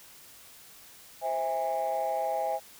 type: chord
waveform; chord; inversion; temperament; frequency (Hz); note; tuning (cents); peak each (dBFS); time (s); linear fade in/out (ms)
sine; C augmented; none; just; 523.3 / 654.1 / 817.6; C5 / E5 / G#5; 0 / -14 / -27; -33 / -30 / -29; 1.21-2.6; 50
effects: tanh soft clip ceiling -22 dBFS + white hiss -52 dBFS RMS until 2.79 s